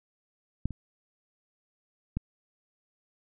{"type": "clicks", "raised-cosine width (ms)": 5, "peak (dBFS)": [-15, -26, -17], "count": 3, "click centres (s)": [0.656, 0.707, 2.17], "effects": []}